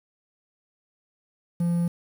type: tone with quantisation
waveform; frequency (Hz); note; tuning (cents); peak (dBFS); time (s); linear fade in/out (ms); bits
triangle; 171.8; F3; -28; -19; 1.6-1.88; 5; 8
effects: none